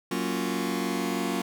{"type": "chord", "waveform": "sawtooth", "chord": "Gb major seventh", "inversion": "none", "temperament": "just", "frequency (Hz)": [185, 231.2, 277.5, 346.9], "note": ["Gb3", "Bb3", "Db4", "F4"], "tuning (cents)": [0, -14, 2, -12], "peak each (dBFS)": -28, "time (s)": [0.11, 1.42], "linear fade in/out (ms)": 5, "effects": []}